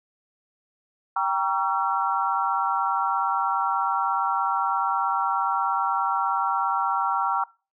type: chord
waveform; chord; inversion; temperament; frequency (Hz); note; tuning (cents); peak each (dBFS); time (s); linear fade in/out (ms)
sine; G diminished seventh; none; just; 784 / 940.8 / 1128.9 / 1354.7; G5 / Bb5 / Db6 / Fb6; 0 / +16 / +31 / +47; -27 / -26 / -28 / -26; 1.16-7.44; 5
effects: noise-tail reverb RT60 0.3 s tail -21 dB re dry